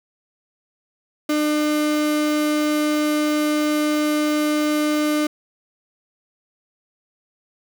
35% pulse tone, 301 Hz, D4, 43 cents sharp, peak -16 dBFS, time 1.29-5.27 s, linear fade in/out 5 ms, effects none

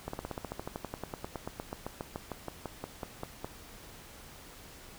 slowing click train, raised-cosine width 1 ms, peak -22 dBFS, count 30, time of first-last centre 0.08-3.445 s, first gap 54 ms, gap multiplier 1.05, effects pink hiss -51 dBFS RMS until 4.98 s

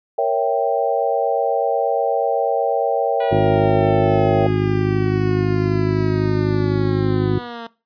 sine chord, A# diminished seventh, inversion none, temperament equal, 466.2 / 554.4 / 659.3 / 784 Hz, A#4 / C#5 / E5 / G5, 0 / 0 / 0 / 0 cents, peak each -21 dBFS, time 0.18-4.47 s, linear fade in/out 5 ms
10% pulse linear sweep, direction down, 487.4 to 228.6 Hz, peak -21 dBFS, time 3.2-7.67 s, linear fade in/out 5 ms
harmonic tone, 51.91 Hz, G#1, in tune, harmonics 1 / 2 / 3 / 4 / 5 / 6 / 7, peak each -32 / -21 / -22 / -31 / -25 / -26 / -20 dBFS, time 3.31-7.39 s, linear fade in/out 10 ms
effects noise-tail reverb RT60 0.3 s tail -20 dB re dry + resampled to 11025 Hz

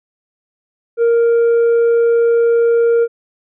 sine tone with tanh clipping, 466.2 Hz, A#4, in tune, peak -10 dBFS, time 0.97-3.08 s, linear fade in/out 50 ms, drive 3 dB, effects none

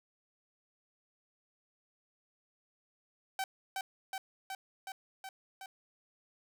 sawtooth tone with echo, 769 Hz, G5, 33 cents flat, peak -29 dBFS, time 3.39-3.44 s, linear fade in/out 2 ms, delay 370 ms, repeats 6, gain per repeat -2 dB, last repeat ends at 5.66 s, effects none

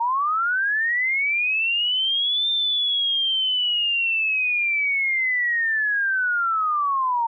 sine linear two-way sweep, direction up then down, 910 to 3600 to 910 Hz, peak -19 dBFS, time 0-7.27 s, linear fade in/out 10 ms, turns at 2.49 s, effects none

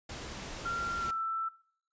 pink noise, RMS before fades -42 dBFS, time 0.09-1.11 s, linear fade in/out 5 ms
sine tone with pitch glide, 1378 to 1328.8 Hz, F6 to E6, -24 to +13 cents, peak -31 dBFS, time 0.65-1.49 s, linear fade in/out 10 ms, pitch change -63 cents, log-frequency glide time 1-1.13 s
effects noise-tail reverb RT60 0.6 s tail -20 dB re dry + resampled to 16000 Hz

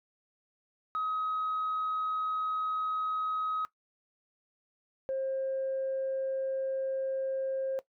sine tone pair in turn, 1267 / 532.7 Hz, D#6 / C5, +31 / +31 cents, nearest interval octave + minor third, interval 1500 cents, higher first, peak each -28 dBFS, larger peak neither, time 0.95-3.65 / 5.09-7.79 s, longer neither, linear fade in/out 0 ms, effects noise-tail reverb RT60 0.1 s tail -18 dB re dry + tanh soft clip ceiling -26 dBFS

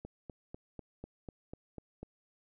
click train, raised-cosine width 2 ms, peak -30 dBFS, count 9, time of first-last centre 0.05-2.03 s, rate 4.04 Hz, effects none

